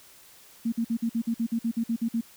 sine tone bursts, 230 Hz, A#3, 23 cents flat, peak -23 dBFS, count 13, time 0.65-2.211 s, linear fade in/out 10 ms, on 73 ms, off 51 ms, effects white hiss -53 dBFS RMS until 2.36 s

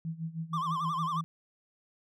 sine tone with tremolo, 162.9 Hz, E3, 20 cents flat, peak -31 dBFS, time 0.05-1.24 s, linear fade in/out 0 ms, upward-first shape sine, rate 6.4 Hz, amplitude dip 85%
triangle tone with vibrato, 1108.7 Hz, C#6, in tune, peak -28 dBFS, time 0.53-1.21 s, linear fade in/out 5 ms, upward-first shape sine, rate 11 Hz, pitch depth 140 cents each way
effects none

